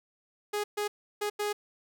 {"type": "tone bursts at uneven times", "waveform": "sawtooth", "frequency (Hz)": 415.3, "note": "G#4", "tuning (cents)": 0, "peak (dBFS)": -25, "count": 4, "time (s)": [[0.53, 0.64], [0.77, 0.88], [1.21, 1.3], [1.39, 1.53]], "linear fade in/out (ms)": 10, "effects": []}